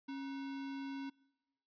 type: tone with sample-and-hold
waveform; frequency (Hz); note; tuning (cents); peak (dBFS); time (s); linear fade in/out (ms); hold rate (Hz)
sine; 273.5; C#4; -23; -40; 0.08-1.1; 10; 1225
effects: noise-tail reverb RT60 1.0 s tail -24 dB re dry + resampled to 11025 Hz